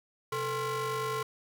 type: ring-modulated tone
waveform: 35% pulse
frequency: 309.8 Hz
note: D#4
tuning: 7 cents flat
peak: -26 dBFS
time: 0.32-1.23 s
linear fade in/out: 5 ms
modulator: 750 Hz
effects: none